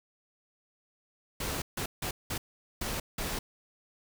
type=noise bursts at uneven times; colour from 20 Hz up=pink; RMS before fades=-34 dBFS; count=6; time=1.4-1.62 / 1.77-1.86 / 2.02-2.11 / 2.3-2.38 / 2.81-3 / 3.18-3.39 s; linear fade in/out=5 ms; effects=none